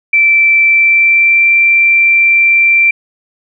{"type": "tone with pitch glide", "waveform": "sine", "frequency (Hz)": [2333, 2353], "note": ["D7", "D7"], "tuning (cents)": [-12, 3], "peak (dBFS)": -5, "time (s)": [0.13, 2.91], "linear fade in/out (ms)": 5, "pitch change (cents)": 15, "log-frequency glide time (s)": [0.64, 1.49], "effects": []}